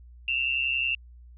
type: tone pair together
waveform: sine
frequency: 2639 / 2770 Hz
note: E7 / F7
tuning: +1 / -15 cents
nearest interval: minor second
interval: 84 cents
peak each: -28 / -26 dBFS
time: 0.28-0.95 s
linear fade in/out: 2 ms
effects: added 60 Hz sine -46 dBFS peak until 1.37 s